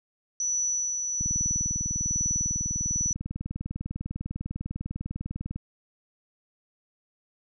sine tone with tremolo, 5930 Hz, F#8, 3 cents sharp, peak -24 dBFS, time 0.4-3.13 s, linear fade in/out 2 ms, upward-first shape sine, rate 1.2 Hz, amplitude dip 35%
click train, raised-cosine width 5 ms, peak -21 dBFS, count 88, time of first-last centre 1.21-5.56 s, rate 20 Hz
effects none

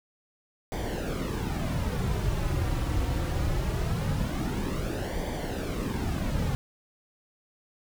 brown noise with flanger, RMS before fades -29 dBFS, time 0.72-6.55 s, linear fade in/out 0 ms, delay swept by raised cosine 0.74 to 4.84 ms, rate 0.22 Hz, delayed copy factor -0.65, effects none

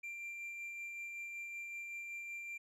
triangle tone with tremolo, 2369 Hz, D7, 14 cents sharp, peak -40 dBFS, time 0.03-2.58 s, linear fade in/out 10 ms, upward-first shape sine, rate 5.3 Hz, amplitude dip 25%, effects resampled to 32000 Hz

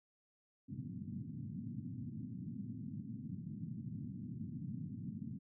white band-pass noise, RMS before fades -45 dBFS, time 0.68-5.39 s, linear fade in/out 20 ms, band 100 to 250 Hz, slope 48 dB/octave, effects none

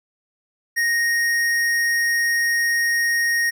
triangle tone with hard clipping, 1864.7 Hz, A#6, in tune, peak -19 dBFS, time 0.76-3.51 s, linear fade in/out 20 ms, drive 17 dB, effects none

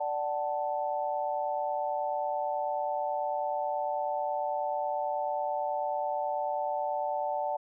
sine chord, D major, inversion none, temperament equal with one note detuned, 587.3 / 750.8 / 880 Hz, D5 / F#5 / A5, 0 / +25 / 0 cents, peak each -33 dBFS, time 0-7.57 s, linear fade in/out 10 ms, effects none

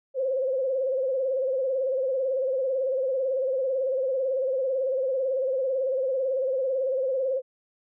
sine tone with vibrato, 526 Hz, C5, 9 cents sharp, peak -23 dBFS, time 0.14-7.42 s, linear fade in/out 50 ms, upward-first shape sine, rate 18 Hz, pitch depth 75 cents each way, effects none

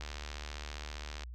click train, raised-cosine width 0.2 ms, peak -25 dBFS, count 93, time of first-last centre 0.01-1.235 s, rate 75.1 Hz, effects added 60 Hz sine -42 dBFS peak until 1.34 s

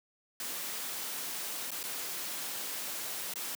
white noise with dropouts, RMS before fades -38 dBFS, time 0.4-3.55 s, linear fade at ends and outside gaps 1 ms, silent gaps 1.706-1.716 / 1.83-1.838 / 3.337-3.357 s, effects high-pass 200 Hz 12 dB/octave

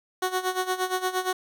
15% pulse tone with tremolo, 370 Hz, F#4, in tune, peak -16 dBFS, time 0.22-1.33 s, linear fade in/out 5 ms, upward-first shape sine, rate 8.6 Hz, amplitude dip 80%, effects none

